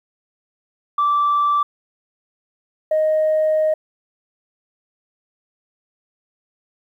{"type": "tone pair in turn", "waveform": "sine", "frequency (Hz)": [1166, 622.9], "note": ["D6", "D#5"], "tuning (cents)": [-13, 2], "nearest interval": "major seventh", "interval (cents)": 1085, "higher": "first", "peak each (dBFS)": [-13, -13], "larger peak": "neither", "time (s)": [[0.98, 1.63], [2.91, 3.74]], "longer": "second", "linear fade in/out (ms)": 5, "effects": ["tanh soft clip ceiling -11 dBFS", "9-bit"]}